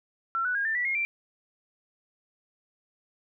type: tone with pitch steps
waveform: sine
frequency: 1352 / 1482.9 / 1626.5 / 1784 / 1956.7 / 2146 / 2354 Hz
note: E6 / F#6 / G#6 / A6 / B6 / C7 / D7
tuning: +43 / +3 / -37 / +23 / -17 / +43 / +3 cents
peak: -25 dBFS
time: 0.35-1.05 s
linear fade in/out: 0 ms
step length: 100 ms
effects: none